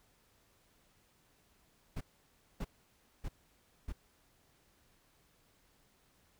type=noise bursts; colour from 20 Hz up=brown; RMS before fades=-38 dBFS; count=4; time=1.96-3.926 s; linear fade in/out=10 ms; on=49 ms; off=590 ms; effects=pink hiss -70 dBFS RMS until 6.39 s